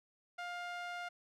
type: tone with band-pass filter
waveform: sawtooth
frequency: 705 Hz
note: F5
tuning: 16 cents sharp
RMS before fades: -43 dBFS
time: 0.38-1.09 s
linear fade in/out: 10 ms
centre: 1500 Hz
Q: 0.91
effects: none